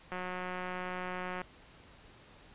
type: click train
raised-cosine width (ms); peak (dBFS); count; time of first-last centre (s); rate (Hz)
0.5; -24; 237; 0.12-1.417; 182
effects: pink hiss -57 dBFS RMS until 2.54 s + resampled to 8000 Hz